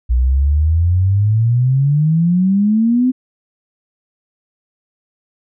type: exponential sweep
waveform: sine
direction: up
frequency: 59.2 to 260 Hz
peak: -10 dBFS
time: 0.09-3.12 s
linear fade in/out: 20 ms
effects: none